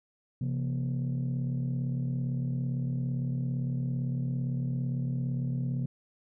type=tone cluster; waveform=sine; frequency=131.8 / 169.5 / 238.2 Hz; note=C3 / E3 / A#3; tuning=+13 / +49 / +38 cents; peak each=-28 / -35 / -35 dBFS; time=0.41-5.86 s; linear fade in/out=5 ms; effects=tanh soft clip ceiling -24 dBFS